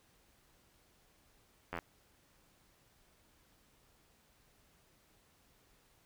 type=slowing click train; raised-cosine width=0.5 ms; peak=-24 dBFS; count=6; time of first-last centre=1.73-1.788 s; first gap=11 ms; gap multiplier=1.03; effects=pink hiss -69 dBFS RMS until 6.05 s